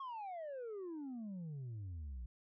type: exponential sweep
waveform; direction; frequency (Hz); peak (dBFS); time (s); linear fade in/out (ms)
sine; down; 1108.7 to 56.6; -40; 0-2.26; 5
effects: tanh soft clip ceiling -42 dBFS